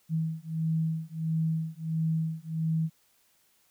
sine beating tone pair, 160 / 161.5 Hz, D#3 / E3, +49 / -35 cents, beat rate 1.5 Hz, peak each -30 dBFS, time 0.09-2.9 s, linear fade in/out 50 ms, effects white hiss -67 dBFS RMS until 3.7 s

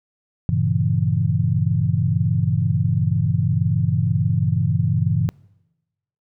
sine chord, G diminished seventh, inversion none, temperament equal, 98 / 116.54 / 138.59 / 164.81 Hz, G2 / Bb2 / Db3 / Fb3, 0 / 0 / 0 / 0 cents, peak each -22 dBFS, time 0.49-5.29 s, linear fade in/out 0 ms, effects noise-tail reverb RT60 1.0 s tail -25 dB re dry

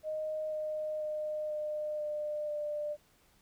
sine tone with pitch steps, 620 / 615 / 610.1 / 605.1 / 600.3 / 595.4 Hz, D#5 / D#5 / D#5 / D#5 / D5 / D5, -6 / -20 / -34 / -48 / +38 / +24 cents, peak -33 dBFS, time 0.03-2.97 s, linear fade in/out 50 ms, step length 490 ms, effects pink hiss -67 dBFS RMS until 3.41 s

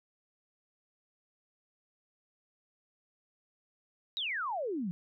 sine exponential sweep, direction down, 3966 to 165.9 Hz, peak -32 dBFS, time 4.17-4.91 s, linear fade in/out 0 ms, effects none

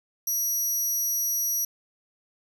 20% pulse tone, 5800 Hz, F#8, 35 cents flat, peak -19 dBFS, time 0.27-1.65 s, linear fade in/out 5 ms, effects none

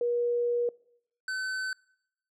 sine / square tone pair in turn, 479.5 / 1522.3 Hz, A#4 / F#6, +49 / +49 cents, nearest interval octave + minor sixth, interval 2000 cents, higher second, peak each -25 / -31 dBFS, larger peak first, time 0.01-0.69 / 1.28-1.73 s, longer first, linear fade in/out 2 ms, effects noise-tail reverb RT60 0.7 s tail -23 dB re dry + low-pass 7000 Hz 12 dB/octave

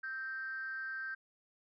sine tone with frequency modulation, 1568 Hz, G6, in tune, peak -37 dBFS, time 0.03-1.15 s, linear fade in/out 10 ms, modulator 265 Hz, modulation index 0.39, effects tanh soft clip ceiling -33 dBFS

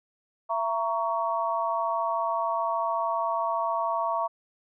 sine chord, A# diminished, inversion second, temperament just, 671.3 / 932.3 / 1118.8 Hz, E5 / A#5 / C#6, +31 / 0 / +16 cents, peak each -29 dBFS, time 0.49-4.28 s, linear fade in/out 20 ms, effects none

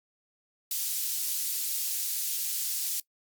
white high-pass noise, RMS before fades -31 dBFS, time 0.71-3 s, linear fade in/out 2 ms, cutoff 4600 Hz, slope 12 dB/octave, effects noise-tail reverb RT60 0.1 s tail -22 dB re dry + Opus 48 kbps

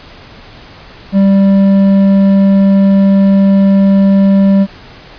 sine tone with hard clipping, 196 Hz, G3, in tune, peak -6 dBFS, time 1.12-4.67 s, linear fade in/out 50 ms, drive 6 dB, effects pink hiss -35 dBFS RMS until 5.18 s + resampled to 11025 Hz

